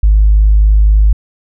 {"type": "tone", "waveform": "sine", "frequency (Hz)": 51.91, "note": "G#1", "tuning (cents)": 0, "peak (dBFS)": -3, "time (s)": [0.03, 1.13], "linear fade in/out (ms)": 5, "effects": ["tanh soft clip ceiling 0 dBFS"]}